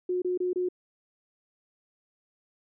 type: tone bursts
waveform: sine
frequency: 362.1 Hz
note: F#4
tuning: 37 cents flat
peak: -25 dBFS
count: 4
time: 0.09-0.688 s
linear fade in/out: 5 ms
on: 130 ms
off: 26 ms
effects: none